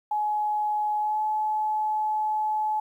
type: tone with pitch glide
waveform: sine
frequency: 844 to 857.3 Hz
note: G#5 to A5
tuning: +28 to -45 cents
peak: -23 dBFS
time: 0.11-2.8 s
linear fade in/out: 5 ms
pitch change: +27 cents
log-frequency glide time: 0.99-1.2 s
effects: 10-bit